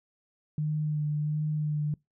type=tone with vibrato; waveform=sine; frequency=151.1 Hz; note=D3; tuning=50 cents sharp; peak=-26 dBFS; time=0.58-1.94 s; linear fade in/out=2 ms; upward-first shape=sine; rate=1.4 Hz; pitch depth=20 cents each way; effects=noise-tail reverb RT60 0.2 s tail -25 dB re dry